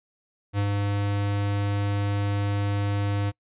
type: tone with ADSR envelope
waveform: square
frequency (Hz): 101.3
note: G#2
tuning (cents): -43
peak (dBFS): -22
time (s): 0.53-3.32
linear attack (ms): 55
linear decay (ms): 69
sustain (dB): -2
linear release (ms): 34
effects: noise-tail reverb RT60 0.1 s tail -25 dB re dry + resampled to 8000 Hz